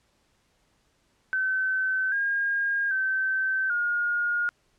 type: tone with pitch steps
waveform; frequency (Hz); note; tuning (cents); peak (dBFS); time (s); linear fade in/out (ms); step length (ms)
sine; 1530 / 1620 / 1544 / 1428; G6 / G#6 / G6 / F6; -42 / -43 / -27 / +38; -23; 1.33-4.49; 0; 790
effects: pink hiss -68 dBFS RMS until 4.78 s + low-pass 9000 Hz 12 dB/octave